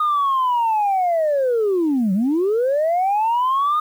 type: linear two-way sweep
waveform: sine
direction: down then up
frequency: 1238 to 181 to 1238 Hz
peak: -14 dBFS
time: 0-3.8 s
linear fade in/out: 5 ms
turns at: 2.13 s
effects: tanh soft clip ceiling -13 dBFS + 8-bit